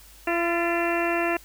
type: harmonic tone with a mistuned harmonic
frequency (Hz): 340.6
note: F4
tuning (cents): -43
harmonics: 1 / 2 / 3 / 4 / 5 / 6 / 7 / 8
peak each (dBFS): -26 / -27 / -33 / -33 / -31 / -36 / -34 / -32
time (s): 0.27-1.37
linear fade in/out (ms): 5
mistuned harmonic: 5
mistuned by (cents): +46
effects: added 50 Hz sine -51 dBFS peak until 1.44 s + white hiss -51 dBFS RMS until 1.44 s